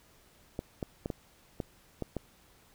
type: clicks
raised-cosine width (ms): 2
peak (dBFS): -20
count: 7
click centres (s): 0.591 / 0.828 / 1.059 / 1.102 / 1.602 / 2.023 / 2.167
effects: pink hiss -62 dBFS RMS until 2.74 s